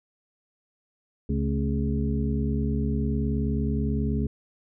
harmonic tone with a mistuned harmonic, 69.3 Hz, C#2, in tune, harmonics 1 / 2 / 3 / 4 / 6, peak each -27 / -29 / -28 / -33 / -35 dBFS, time 1.29-4.27 s, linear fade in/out 5 ms, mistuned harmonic 3, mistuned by +78 cents, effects none

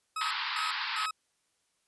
40% pulse tone bursts, 1277 Hz, D#6, 45 cents sharp, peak -31 dBFS, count 3, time 0.16-1.11 s, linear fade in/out 5 ms, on 150 ms, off 250 ms
pink band-pass noise, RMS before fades -34 dBFS, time 0.21-1.06 s, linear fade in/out 2 ms, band 870 to 4900 Hz, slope 96 dB/octave
effects white hiss -75 dBFS RMS until 1.87 s + resampled to 24000 Hz

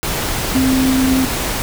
sine tone in noise, 261.6 Hz, C4, in tune, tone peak -12 dBFS, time 0.55-1.25 s, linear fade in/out 0 ms, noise pink, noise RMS -20 dBFS, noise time 0.03-1.62 s, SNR +5 dB, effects none

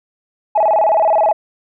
sine tone with vibrato, 740 Hz, F#5, in tune, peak -9 dBFS, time 0.55-1.33 s, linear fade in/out 10 ms, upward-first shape square, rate 19 Hz, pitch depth 230 cents each way, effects tanh soft clip ceiling -5 dBFS

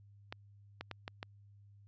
clicks, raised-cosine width 0.3 ms, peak -25 dBFS, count 5, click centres 0.325 / 0.81 / 0.913 / 1.079 / 1.229 s, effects added 101 Hz sine -57 dBFS peak until 1.87 s + resampled to 16000 Hz

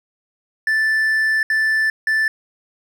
triangle tone bursts at uneven times, 1760 Hz, A6, in tune, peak -13 dBFS, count 3, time 0.67-1.43 / 1.5-1.9 / 2.07-2.28 s, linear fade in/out 2 ms, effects none

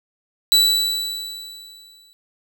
40% pulse tone with exponential decay, 3951 Hz, B7, in tune, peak -9 dBFS, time 0.52-2.13 s, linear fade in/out 0 ms, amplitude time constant 350 ms, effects none

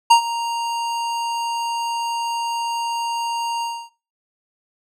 square tone with ADSR envelope, 932.3 Hz, A#5, in tune, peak -7 dBFS, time 0.1-3.9 s, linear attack 11 ms, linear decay 96 ms, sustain -15 dB, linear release 280 ms, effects noise-tail reverb RT60 0.4 s tail -23 dB re dry + low-pass 9000 Hz 12 dB/octave

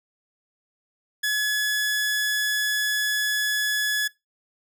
sawtooth tone, 1700 Hz, G#6, 40 cents sharp, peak -18 dBFS, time 1.23-4.08 s, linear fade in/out 10 ms, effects noise-tail reverb RT60 0.2 s tail -22 dB re dry

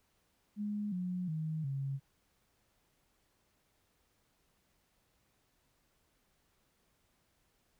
sine tone with pitch steps, 207.7 / 180.81 / 157.41 / 137.03 Hz, G#3 / F#3 / D#3 / C#3, 0 / -40 / +20 / -20 cents, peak -34 dBFS, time 0.56-2 s, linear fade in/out 50 ms, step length 360 ms, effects pink hiss -75 dBFS RMS until 7.79 s

